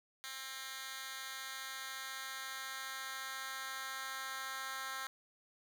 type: tone with high-pass filter sweep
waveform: 10% pulse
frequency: 265.6 Hz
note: C4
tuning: 26 cents sharp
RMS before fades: -44 dBFS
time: 0.24-5.07 s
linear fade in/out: 0 ms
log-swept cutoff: 2300 to 1400 Hz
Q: 1.2
effects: none